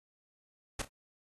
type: noise with echo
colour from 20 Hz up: pink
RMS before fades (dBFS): -34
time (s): 0.79-0.82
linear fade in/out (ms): 5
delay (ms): 30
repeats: 2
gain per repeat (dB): -13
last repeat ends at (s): 0.88
effects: AAC 32 kbps